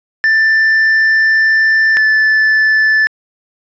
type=tone pair in turn; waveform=triangle; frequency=1773 / 1748.6 Hz; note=A6 / A6; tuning=+13 / -11 cents; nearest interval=unison; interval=24 cents; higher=first; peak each=-6 dBFS; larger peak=neither; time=0.24-1.97 / 1.97-3.07 s; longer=first; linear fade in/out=0 ms; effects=resampled to 16000 Hz